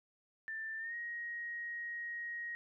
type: tone with pitch glide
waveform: sine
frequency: 1778 to 1883.7 Hz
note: A6 to A#6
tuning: +18 to +18 cents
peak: -39 dBFS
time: 0.48-2.55 s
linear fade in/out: 0 ms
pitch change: +100 cents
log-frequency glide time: 0.78-0.95 s
effects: none